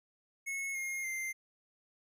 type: tone with pitch steps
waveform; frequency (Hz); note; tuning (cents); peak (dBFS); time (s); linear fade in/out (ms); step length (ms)
square; 2187 / 2138 / 2091; C#7 / C7 / C7; -24 / +37 / -2; -36; 0.46-1.33; 20; 290
effects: none